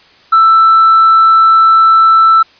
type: tone with hard clipping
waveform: triangle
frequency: 1326 Hz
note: E6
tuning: 10 cents sharp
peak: -3 dBFS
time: 0.32-2.43 s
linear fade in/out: 10 ms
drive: 2 dB
effects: white hiss -44 dBFS RMS until 2.59 s + resampled to 11025 Hz